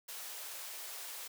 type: high-pass noise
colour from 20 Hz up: white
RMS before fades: -45 dBFS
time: 0.08-1.28 s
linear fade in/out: 10 ms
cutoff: 440 Hz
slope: 24 dB/octave
effects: none